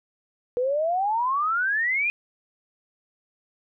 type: exponential sweep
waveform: sine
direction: up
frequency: 480 to 2489 Hz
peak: -21 dBFS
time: 0.57-2.1 s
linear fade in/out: 0 ms
effects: none